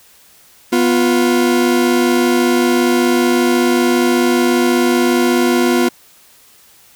40% pulse tone pair together, 246.9 / 352.1 Hz, B3 / F4, 0 / +14 cents, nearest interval tritone, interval 614 cents, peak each -13 dBFS, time 0.72-5.89 s, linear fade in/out 10 ms, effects white hiss -47 dBFS RMS until 6.95 s

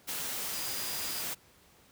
sine tone in noise, 4881 Hz, D#8, 34 cents flat, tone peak -42 dBFS, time 0.52-1.23 s, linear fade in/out 20 ms, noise white, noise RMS -36 dBFS, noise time 0.07-1.35 s, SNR -9 dB, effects pink hiss -61 dBFS RMS until 1.91 s + high-pass 60 Hz 12 dB/octave

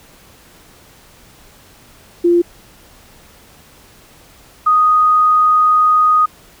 sine tone pair in turn, 346.3 / 1243.7 Hz, F4 / D#6, -15 / -1 cents, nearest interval octave + minor seventh, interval 2214 cents, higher second, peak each -8 dBFS, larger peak neither, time 2.24-2.42 / 4.66-6.26 s, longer second, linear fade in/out 10 ms, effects pink hiss -45 dBFS RMS until 6.6 s

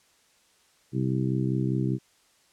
harmonic tone, 65 Hz, C2, 11 cents flat, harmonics 2 / 3 / 4 / 5 / 6, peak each -26 / -30 / -34 / -31 / -36 dBFS, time 0.92-1.99 s, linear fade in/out 50 ms, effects white hiss -63 dBFS RMS until 2.52 s + low-pass 9000 Hz 12 dB/octave

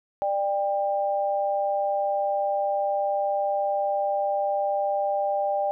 sine tone pair together, 594.4 / 795 Hz, D5 / G5, +21 / +24 cents, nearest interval perfect fourth, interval 503 cents, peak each -25 dBFS, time 0.22-5.71 s, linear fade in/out 0 ms, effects none

